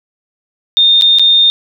sine tone with dropouts, 3646 Hz, A#7, 39 cents flat, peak -5 dBFS, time 0.77-1.5 s, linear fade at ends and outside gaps 0 ms, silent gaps 1.012-1.021 / 1.186-1.195 s, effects none

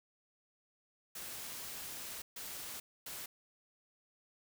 white noise bursts at uneven times, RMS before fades -45 dBFS, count 3, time 1.15-2.22 / 2.36-2.8 / 3.06-3.26 s, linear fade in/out 5 ms, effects none

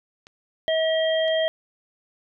clicks, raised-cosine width 0.2 ms, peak -28 dBFS, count 2, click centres 0.269 / 1.281 s
harmonic tone, 641 Hz, E5, 49 cents flat, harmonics 1 / 3 / 5, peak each -20 / -30 / -28 dBFS, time 0.68-1.48 s, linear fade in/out 0 ms
effects none

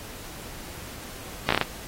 slowing click train, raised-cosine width 0.3 ms, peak -5 dBFS, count 6, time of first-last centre 1.49-1.613 s, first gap 15 ms, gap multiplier 1.25, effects pink hiss -41 dBFS RMS until 1.87 s + AAC 48 kbps

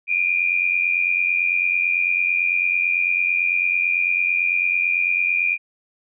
sine tone pair together, 2376 / 2465 Hz, D7 / D#7, +20 / -17 cents, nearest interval minor second, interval 63 cents, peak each -20 dBFS, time 0.07-5.58 s, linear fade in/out 50 ms, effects none

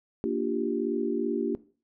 sine chord, G minor seventh, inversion first, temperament equal, 233.1 / 293.7 / 349.2 / 392 Hz, Bb3 / D4 / F4 / G4, 0 / 0 / 0 / 0 cents, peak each -31 dBFS, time 0.24-1.55 s, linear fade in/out 0 ms, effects noise-tail reverb RT60 0.4 s tail -18 dB re dry

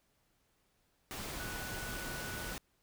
sine tone in noise, 1480 Hz, F#6, in tune, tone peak -45 dBFS, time 1.4-2.54 s, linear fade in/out 0 ms, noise pink, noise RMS -42 dBFS, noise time 1.11-2.58 s, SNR -6 dB, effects pink hiss -75 dBFS RMS until 2.82 s

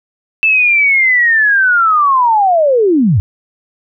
sine linear sweep, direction down, 2652 to 81.3 Hz, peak -7 dBFS, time 0.43-3.2 s, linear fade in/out 0 ms, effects none

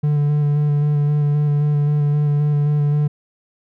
triangle tone with vibrato, 147 Hz, D3, 2 cents sharp, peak -12 dBFS, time 0.03-3.08 s, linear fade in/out 10 ms, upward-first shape square, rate 3.8 Hz, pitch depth 15 cents each way, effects none

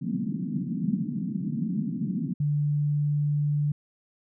white band-pass noise, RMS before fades -29 dBFS, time 0.01-2.34 s, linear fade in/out 20 ms, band 150 to 250 Hz, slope 48 dB/octave
sine tone, 146.83 Hz, D3, in tune, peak -22 dBFS, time 2.4-3.72 s, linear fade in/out 5 ms
effects none

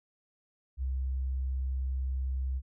sine tone, 65.41 Hz, C2, in tune, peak -29 dBFS, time 0.77-2.62 s, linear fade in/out 50 ms, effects none

